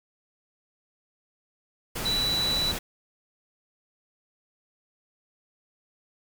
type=tone in noise; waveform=sine; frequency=3951 Hz; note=B7; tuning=in tune; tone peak=-24 dBFS; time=2.05-2.72 s; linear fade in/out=10 ms; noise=pink; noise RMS=-32 dBFS; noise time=1.95-2.79 s; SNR=+5 dB; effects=none